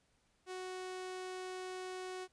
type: tone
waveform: sawtooth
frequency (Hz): 370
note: F#4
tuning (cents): 0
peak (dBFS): -38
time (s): 0.46-2.28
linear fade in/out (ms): 50
effects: pink hiss -75 dBFS RMS until 2.32 s + resampled to 22050 Hz